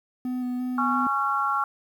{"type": "tone with vibrato", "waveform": "triangle", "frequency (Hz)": 250, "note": "B3", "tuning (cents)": 21, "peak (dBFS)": -24, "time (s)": [0.25, 1.07], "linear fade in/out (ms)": 2, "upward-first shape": "square", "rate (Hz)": 2.9, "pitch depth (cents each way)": 11}
{"type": "chord", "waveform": "sine", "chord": "Db major", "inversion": "second", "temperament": "equal with one note detuned", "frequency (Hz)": [830.6, 1108.7, 1369], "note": ["Ab5", "Db6", "F6"], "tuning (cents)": [0, 0, -35], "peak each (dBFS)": [-29, -26, -25], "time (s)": [0.78, 1.64], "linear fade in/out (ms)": 2}
{"effects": ["9-bit"]}